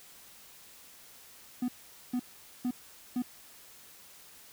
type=tone bursts; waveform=triangle; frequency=247.8 Hz; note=B3; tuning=6 cents sharp; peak=-26 dBFS; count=4; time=1.62-3.222 s; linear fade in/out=5 ms; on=63 ms; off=450 ms; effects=white hiss -54 dBFS RMS until 4.52 s

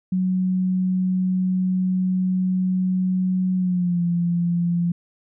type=tone with pitch glide; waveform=sine; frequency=185 to 172.61 Hz; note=F#3 to F3; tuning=0 to -20 cents; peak=-18 dBFS; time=0.12-4.92 s; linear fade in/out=5 ms; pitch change=-120 cents; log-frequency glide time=3.56-4.03 s; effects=none

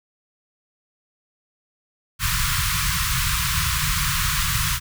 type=band-stop noise; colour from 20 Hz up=pink; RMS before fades=-22 dBFS; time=2.19-4.8 s; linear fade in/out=50 ms; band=170 to 1000 Hz; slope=96 dB/octave; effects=none

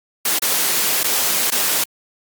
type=noise with dropouts; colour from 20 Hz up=white; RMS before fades=-18 dBFS; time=0.25-1.84 s; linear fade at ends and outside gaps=5 ms; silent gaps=0.389-0.42 / 1.033-1.041 / 1.504-1.519 s; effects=high-pass 200 Hz 12 dB/octave + Opus 48 kbps

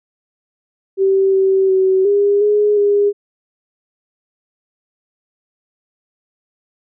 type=tone with pitch steps; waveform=sine; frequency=386.9 / 384.2 / 378.8 / 405 / 416.7 / 407.6 Hz; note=G4 / G4 / F#4 / G#4 / G#4 / G#4; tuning=-23 / -35 / +41 / -43 / +6 / -32 cents; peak=-10 dBFS; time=0.97-3.13 s; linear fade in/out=50 ms; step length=360 ms; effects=none

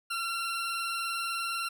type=tone with vibrato; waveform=20% pulse; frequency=1364 Hz; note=F6; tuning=41 cents flat; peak=-26 dBFS; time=0.1-1.69 s; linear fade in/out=10 ms; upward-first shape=sine; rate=20 Hz; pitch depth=31 cents each way; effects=none

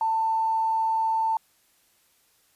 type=tone with tanh clipping; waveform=triangle; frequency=892 Hz; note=A5; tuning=23 cents sharp; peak=-21 dBFS; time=0.01-1.37 s; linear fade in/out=2 ms; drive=3 dB; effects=white hiss -64 dBFS RMS until 2.55 s + resampled to 32000 Hz

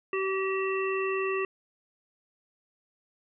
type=harmonic tone; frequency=384 Hz; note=G4; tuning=36 cents flat; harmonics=1 / 3 / 5 / 7; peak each=-28 / -34 / -37 / -35 dBFS; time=0.13-1.45 s; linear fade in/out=2 ms; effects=none

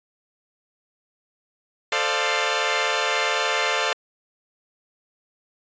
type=chord; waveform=10% pulse; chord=D minor seventh; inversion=second; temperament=equal with one note detuned; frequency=440 / 523.3 / 593.8 / 698.5 Hz; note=A4 / C5 / D5 / F5; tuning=0 / 0 / +19 / 0 cents; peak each=-18 dBFS; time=1.92-3.93 s; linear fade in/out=2 ms; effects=resampled to 16000 Hz

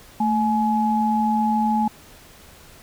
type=tone pair together; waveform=sine; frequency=221.6 / 844.9 Hz; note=A3 / G#5; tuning=+13 / +30 cents; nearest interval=octave + major seventh; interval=2317 cents; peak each=-20 / -20 dBFS; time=0.2-1.88 s; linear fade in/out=5 ms; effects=pink hiss -47 dBFS RMS until 2.82 s

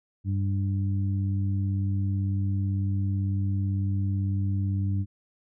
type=harmonic tone; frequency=98 Hz; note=G2; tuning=in tune; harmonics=1 / 2 / 3; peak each=-24 / -33 / -38 dBFS; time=0.24-5.06 s; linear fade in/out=50 ms; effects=none

